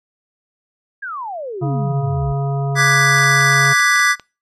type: exponential sweep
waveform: sine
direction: down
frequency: 1674 to 54.9 Hz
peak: -24 dBFS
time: 1.02-2.33 s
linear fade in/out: 10 ms
type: harmonic tone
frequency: 138.8 Hz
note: C#3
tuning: 3 cents sharp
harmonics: 1 / 3 / 5 / 7 / 9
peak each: -17 / -28 / -27 / -35 / -35 dBFS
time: 1.61-3.74 s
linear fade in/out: 20 ms
type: chord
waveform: square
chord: G# half-diminished seventh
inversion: second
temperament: equal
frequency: 1174.7 / 1480 / 1661.2 / 1975.5 Hz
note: D6 / F#6 / G#6 / B6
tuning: 0 / 0 / 0 / 0 cents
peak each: -19 / -21 / -18 / -16 dBFS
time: 2.75-4.16 s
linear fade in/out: 50 ms
type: clicks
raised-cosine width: 0.2 ms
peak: -17 dBFS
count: 9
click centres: 3.185 / 3.237 / 3.407 / 3.533 / 3.653 / 3.796 / 3.959 / 3.996 / 4.197 s
effects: noise-tail reverb RT60 0.3 s tail -24 dB re dry + low-pass 9000 Hz 12 dB/octave